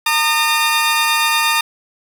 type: tone pair together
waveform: 15% pulse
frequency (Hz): 912.9 / 1220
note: A#5 / D#6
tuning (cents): -36 / -34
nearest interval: perfect fourth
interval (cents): 502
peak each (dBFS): -10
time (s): 0.06-1.61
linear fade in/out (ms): 5
effects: none